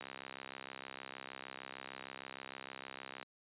click train, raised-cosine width 0.3 ms, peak -28 dBFS, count 215, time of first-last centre 0.01-3.228 s, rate 66.5 Hz, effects high-pass 200 Hz 12 dB/octave + resampled to 8000 Hz

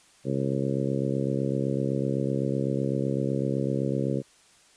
harmonic tone, 67.9 Hz, C#2, 35 cents flat, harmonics 2 / 3 / 4 / 5 / 6 / 7 / 8, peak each -29 / -31 / -32 / -33 / -34 / -34 / -35 dBFS, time 0.24-4.23 s, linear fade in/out 50 ms, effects white hiss -58 dBFS RMS until 4.76 s + resampled to 22050 Hz

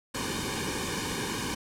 pink noise with comb filter, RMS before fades -32 dBFS, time 0.14-1.55 s, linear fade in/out 10 ms, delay 1.5 ms, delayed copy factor -1, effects low-pass 10000 Hz 12 dB/octave

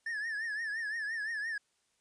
triangle tone with vibrato, 1760 Hz, A6, in tune, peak -32 dBFS, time 0.06-1.58 s, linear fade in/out 5 ms, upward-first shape triangle, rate 5.8 Hz, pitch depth 120 cents each way, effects white hiss -75 dBFS RMS until 2 s + resampled to 22050 Hz

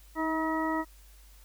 harmonic tone with a mistuned harmonic, 320 Hz, D#4, 49 cents sharp, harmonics 1 / 2 / 3 / 4 / 6, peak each -30 / -36 / -33 / -36 / -37 dBFS, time 0.15-0.85 s, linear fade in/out 50 ms, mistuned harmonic 1, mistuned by -20 cents, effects added 50 Hz sine -52 dBFS peak until 1.44 s + white hiss -60 dBFS RMS until 1.44 s

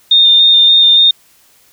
sine tone with vibrato, 3641 Hz, A#7, 41 cents flat, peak -4 dBFS, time 0.11-1.11 s, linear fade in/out 5 ms, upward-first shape square, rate 3.5 Hz, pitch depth 10 cents each way, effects white hiss -49 dBFS RMS until 1.72 s

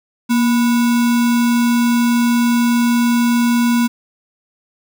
sine tone with sample-and-hold, 236.7 Hz, A#3, 27 cents sharp, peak -11 dBFS, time 0.29-3.88 s, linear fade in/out 20 ms, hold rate 1225 Hz, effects none

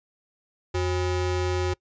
square ring-modulated tone, 226 Hz, A3, 47 cents sharp, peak -21 dBFS, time 0.74-1.74 s, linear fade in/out 10 ms, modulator 139 Hz, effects noise-tail reverb RT60 0.1 s tail -23 dB re dry + resampled to 16000 Hz

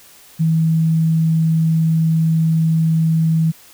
sine tone, 161.5 Hz, E3, 35 cents flat, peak -12 dBFS, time 0.39-3.52 s, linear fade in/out 20 ms, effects white hiss -45 dBFS RMS until 3.73 s

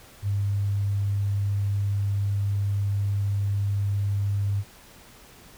sine tone, 100.4 Hz, G2, 42 cents sharp, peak -22 dBFS, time 0.22-4.64 s, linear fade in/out 50 ms, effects pink hiss -50 dBFS RMS until 5.57 s

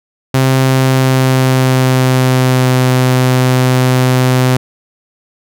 sawtooth tone with pitch glide, 131.8 to 127.9 Hz, C3 to C3, +13 to -39 cents, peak -4 dBFS, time 0.34-4.57 s, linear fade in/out 5 ms, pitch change -52 cents, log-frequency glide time 0.61-2.76 s, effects none

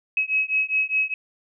sine beating tone pair, 2557 / 2561.9 Hz, D#7 / D#7, +47 / +50 cents, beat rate 4.9 Hz, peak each -23 dBFS, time 0.17-1.14 s, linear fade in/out 2 ms, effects none

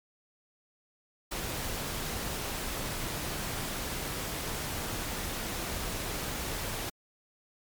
pink noise, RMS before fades -35 dBFS, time 1.31-6.9 s, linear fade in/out 10 ms, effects MP3 96 kbps

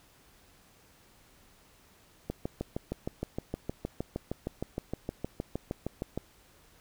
click train, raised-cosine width 2 ms, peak -19 dBFS, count 26, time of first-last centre 2.3-6.176 s, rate 6.45 Hz, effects pink hiss -61 dBFS RMS until 6.8 s

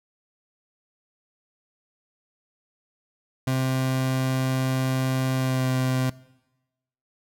30% pulse tone with pitch glide, 130.81 to 129.31 Hz, C3 to C3, 0 to -20 cents, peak -19 dBFS, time 3.47-6.1 s, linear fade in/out 5 ms, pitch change -20 cents, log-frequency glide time 5.36-5.68 s, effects noise-tail reverb RT60 1.0 s tail -21 dB re dry

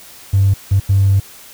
triangle tone bursts at uneven times, 98 Hz, G2, in tune, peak -5 dBFS, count 3, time 0.33-0.54 / 0.71-0.8 / 0.89-1.2 s, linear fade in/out 10 ms, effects tanh soft clip ceiling -6 dBFS + white hiss -39 dBFS RMS until 1.53 s

